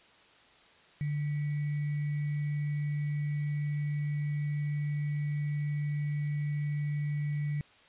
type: tone with sample-and-hold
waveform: sine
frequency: 146.83 Hz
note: D3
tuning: in tune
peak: -29 dBFS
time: 1.01-7.61 s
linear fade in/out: 0 ms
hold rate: 2100 Hz
effects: white hiss -59 dBFS RMS until 7.88 s + resampled to 8000 Hz